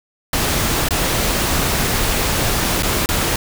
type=noise with dropouts; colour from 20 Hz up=pink; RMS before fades=-18 dBFS; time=0.33-3.36 s; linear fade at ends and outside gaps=2 ms; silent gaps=0.887-0.907 / 2.824-2.831 / 3.06-3.089 s; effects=none